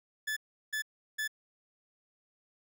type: tone bursts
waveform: 40% pulse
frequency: 1733 Hz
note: A6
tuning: 27 cents flat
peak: -31 dBFS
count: 3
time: 0.27-1.278 s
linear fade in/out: 10 ms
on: 96 ms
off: 360 ms
effects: none